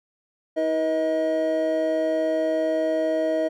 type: tone cluster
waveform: triangle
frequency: 319 / 482.4 / 633 Hz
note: D#4 / B4 / D#5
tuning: +43 / -41 / +30 cents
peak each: -25 / -28 / -20 dBFS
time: 0.56-3.49 s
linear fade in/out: 20 ms
effects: none